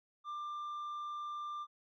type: tone with tanh clipping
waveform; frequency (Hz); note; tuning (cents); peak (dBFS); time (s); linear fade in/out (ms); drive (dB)
sine; 1189; D6; +21; -40; 0.24-1.67; 50; 4
effects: none